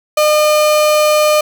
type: tone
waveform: 35% pulse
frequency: 606 Hz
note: D#5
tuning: 46 cents flat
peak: -7 dBFS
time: 0.17-1.41 s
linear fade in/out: 5 ms
effects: none